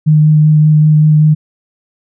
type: tone with vibrato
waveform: sine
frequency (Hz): 153.1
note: D#3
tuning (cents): -28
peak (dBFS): -4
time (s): 0.06-1.35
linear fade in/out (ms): 20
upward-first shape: sine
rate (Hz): 5.2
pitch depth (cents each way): 12
effects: none